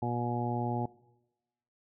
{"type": "harmonic tone", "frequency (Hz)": 120, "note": "B2", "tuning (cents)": -49, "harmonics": [1, 2, 3, 4, 5, 6, 7], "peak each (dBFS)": [-34, -36, -38, -44, -44, -39, -36], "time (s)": [0.02, 0.86], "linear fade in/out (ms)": 5, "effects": ["noise-tail reverb RT60 1.0 s tail -21 dB re dry"]}